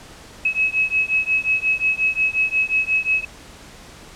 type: beating tone pair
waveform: sine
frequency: 2566 / 2571.6 Hz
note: E7 / E7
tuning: -47 / -43 cents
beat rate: 5.6 Hz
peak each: -20 dBFS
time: 0.45-3.25 s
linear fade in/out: 5 ms
effects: pink hiss -42 dBFS RMS until 4.15 s + low-pass 9000 Hz 12 dB/octave